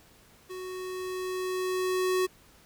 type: tone with level ramp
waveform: square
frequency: 370 Hz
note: F#4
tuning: in tune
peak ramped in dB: -38 to -24 dBFS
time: 0.49-2.27 s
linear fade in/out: 20 ms
effects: pink hiss -58 dBFS RMS until 2.65 s